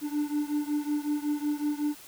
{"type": "beating tone pair", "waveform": "triangle", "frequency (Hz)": [293.7, 299.1], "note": ["D4", "D4"], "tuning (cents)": [0, 32], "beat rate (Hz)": 5.4, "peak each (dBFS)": [-27, -29], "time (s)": [0.01, 1.96], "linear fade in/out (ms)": 50, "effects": ["white hiss -49 dBFS RMS until 2.07 s"]}